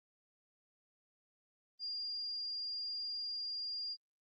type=tone; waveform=sine; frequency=4807 Hz; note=D8; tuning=39 cents sharp; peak=-38 dBFS; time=1.79-3.97 s; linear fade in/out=50 ms; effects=Opus 32 kbps